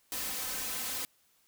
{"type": "noise with comb filter", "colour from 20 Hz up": "white", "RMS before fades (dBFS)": -36, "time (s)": [0.12, 1.05], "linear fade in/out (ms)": 0, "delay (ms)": 3.9, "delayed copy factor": 0.8, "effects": ["white hiss -69 dBFS RMS until 1.47 s"]}